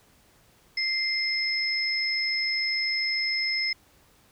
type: tone pair together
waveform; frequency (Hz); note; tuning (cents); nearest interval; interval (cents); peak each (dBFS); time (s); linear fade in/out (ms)
sine; 2093 / 5180; C7 / E8; 0 / -31; octave + major third; 1569; -27; 0.77-3.73; 5
effects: pink hiss -60 dBFS RMS until 4.31 s